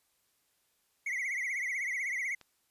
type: tone with vibrato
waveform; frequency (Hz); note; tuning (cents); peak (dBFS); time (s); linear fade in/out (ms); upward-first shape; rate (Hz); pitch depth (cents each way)
triangle; 2087; C7; -5; -30; 1.06-2.35; 5; triangle; 16; 150
type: click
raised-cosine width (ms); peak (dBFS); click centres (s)
0.2; -34; 2.413
effects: white hiss -74 dBFS RMS until 2.7 s + resampled to 32000 Hz